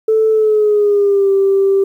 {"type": "tone with pitch glide", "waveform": "sine", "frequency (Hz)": [439.2, 391.3], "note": ["A4", "G4"], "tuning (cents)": [-3, -3], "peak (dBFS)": -8, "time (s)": [0.08, 1.84], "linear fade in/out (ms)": 5, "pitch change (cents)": -200, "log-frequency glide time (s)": [0.3, 1.31], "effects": ["tanh soft clip ceiling -4 dBFS", "8-bit"]}